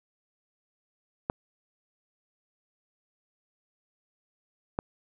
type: clicks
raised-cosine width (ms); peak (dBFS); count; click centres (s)
1; -13 / -14; 2; 1.299 / 4.789
effects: none